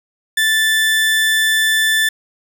30% pulse tone, 1760 Hz, A6, in tune, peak -10 dBFS, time 0.37-2.09 s, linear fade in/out 5 ms, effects none

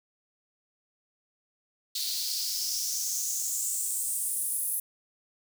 white noise with high-pass filter sweep, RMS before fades -31 dBFS, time 1.95-4.8 s, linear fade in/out 5 ms, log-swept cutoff 4100 to 11000 Hz, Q 4.4, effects none

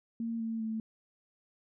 sine tone with pitch steps, 229.4 / 225.3 / 221.3 Hz, A#3 / A3 / A3, -28 / +41 / +10 cents, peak -32 dBFS, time 0.2-0.8 s, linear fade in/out 2 ms, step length 200 ms, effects none

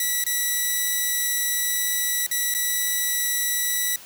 5% pulse tone with dropouts, 1953 Hz, B6, 20 cents flat, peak -11 dBFS, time 0-3.96 s, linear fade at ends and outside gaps 2 ms, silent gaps 0.24-0.264 / 2.265-2.312 / 2.541-2.548 s, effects white hiss -44 dBFS RMS until 4.05 s

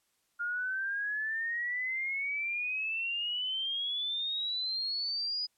sine exponential sweep, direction up, 1408 to 4978 Hz, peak -31 dBFS, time 0.39-5.47 s, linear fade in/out 20 ms, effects white hiss -75 dBFS RMS until 5.57 s + low-pass 12000 Hz 12 dB/octave

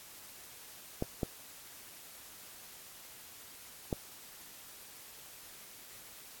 clicks, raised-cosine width 2 ms, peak -18 dBFS, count 3, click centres 1.024 / 1.232 / 3.928 s, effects white hiss -52 dBFS RMS until 6.4 s + AAC 64 kbps

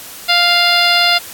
harmonic tone, 699 Hz, F5, 1 cent sharp, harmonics 1 / 2 / 3 / 4 / 5 / 6 / 7, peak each -17 / -17 / -17 / -17 / -17 / -17 / -17 dBFS, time 0.28-1.19 s, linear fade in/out 20 ms, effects white hiss -32 dBFS RMS until 1.33 s + AAC 64 kbps

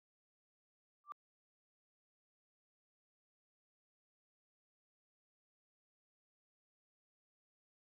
sine tone with exponential growth, 1174.7 Hz, D6, in tune, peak -38 dBFS, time 1.04-1.12 s, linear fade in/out 0 ms, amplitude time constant 17 ms, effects tanh soft clip ceiling -35 dBFS + high-pass 400 Hz 12 dB/octave

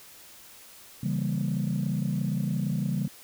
sine chord, C# diminished seventh, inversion none, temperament equal, 138.59 / 164.81 / 196 / 233.1 Hz, C#3 / E3 / G3 / Bb3, 0 / 0 / 0 / 0 cents, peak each -29 / -30 / -29 / -34 dBFS, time 1.03-3.08 s, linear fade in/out 5 ms, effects tanh soft clip ceiling -19 dBFS + white hiss -50 dBFS RMS until 3.23 s

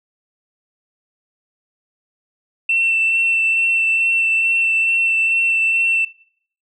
sine tone with vibrato, 2687 Hz, E7, 33 cents sharp, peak -13 dBFS, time 2.69-6.05 s, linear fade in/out 5 ms, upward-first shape sine, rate 2.3 Hz, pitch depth 12 cents each way, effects noise-tail reverb RT60 0.6 s tail -23 dB re dry + tanh soft clip ceiling -9 dBFS

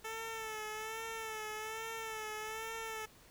10% pulse tone with vibrato, 440 Hz, A4, in tune, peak -32 dBFS, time 0.04-3.06 s, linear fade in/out 10 ms, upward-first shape sine, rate 1.2 Hz, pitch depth 45 cents each way, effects pink hiss -61 dBFS RMS until 3.3 s

